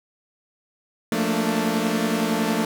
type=chord; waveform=sawtooth; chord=Bb major seventh; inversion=second; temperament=equal with one note detuned; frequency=174.61 / 220 / 230.8 / 293.7 Hz; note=F3 / A3 / Bb3 / D4; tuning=0 / 0 / -17 / 0 cents; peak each=-25 / -20 / -22 / -24 dBFS; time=1.12-2.65 s; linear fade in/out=2 ms; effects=none